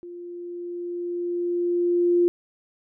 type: tone with level ramp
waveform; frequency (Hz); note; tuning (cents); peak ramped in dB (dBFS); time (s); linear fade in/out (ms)
sine; 349.5; F4; +1; -36 to -15; 0.03-2.28; 0
effects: none